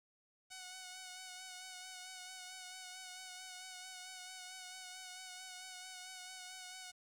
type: tone with vibrato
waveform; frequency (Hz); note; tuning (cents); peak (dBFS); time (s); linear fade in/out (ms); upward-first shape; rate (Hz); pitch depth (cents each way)
5% pulse; 740; F#5; 0; -36; 0.5-6.92; 20; sine; 4.5; 25
effects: low-pass 11000 Hz 12 dB/octave + 12-bit